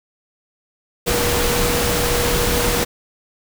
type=tone in noise; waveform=sine; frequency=480.8 Hz; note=B4; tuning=46 cents flat; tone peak=-22 dBFS; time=1.06-2.85 s; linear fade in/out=20 ms; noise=pink; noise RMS=-19 dBFS; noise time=1.06-2.85 s; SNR=-6 dB; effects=none